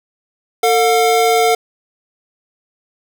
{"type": "tone pair together", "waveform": "square", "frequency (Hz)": [449.7, 717.6], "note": ["A4", "F5"], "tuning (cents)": [38, 47], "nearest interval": "minor sixth", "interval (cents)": 809, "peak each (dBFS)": -14, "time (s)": [0.63, 1.55], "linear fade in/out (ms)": 5, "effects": []}